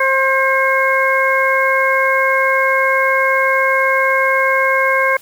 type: harmonic tone with a mistuned harmonic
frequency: 532 Hz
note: C5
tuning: 29 cents sharp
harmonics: 1 / 2 / 3 / 4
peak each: -17 / -17 / -17 / -17 dBFS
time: 0-5.17 s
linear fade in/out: 5 ms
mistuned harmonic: 4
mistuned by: +26 cents
effects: white hiss -43 dBFS RMS until 5.21 s